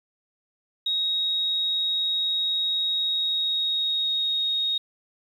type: tone with pitch glide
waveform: sine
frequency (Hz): 3776 to 3741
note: A#7 to A#7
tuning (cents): +22 to +5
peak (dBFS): -22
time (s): 0.86-4.78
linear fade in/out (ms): 5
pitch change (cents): -17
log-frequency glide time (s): 2.92-4.52
effects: 9-bit